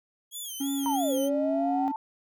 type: tone with vibrato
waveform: 10% pulse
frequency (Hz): 3267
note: G#7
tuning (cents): -29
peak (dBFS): -28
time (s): 0.31-1.3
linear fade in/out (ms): 50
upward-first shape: sine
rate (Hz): 3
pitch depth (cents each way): 120
type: tone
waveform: triangle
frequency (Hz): 276.5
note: C#4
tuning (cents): -4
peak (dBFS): -25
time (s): 0.6-1.92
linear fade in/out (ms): 10
type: linear two-way sweep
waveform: sine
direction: down then up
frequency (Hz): 964 to 510 to 777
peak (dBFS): -26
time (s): 0.86-1.88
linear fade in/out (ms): 0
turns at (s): 1.13
type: tone with exponential growth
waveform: sine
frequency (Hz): 885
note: A5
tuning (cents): +10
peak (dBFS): -29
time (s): 1.13-1.96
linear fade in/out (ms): 1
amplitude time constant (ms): 180
effects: none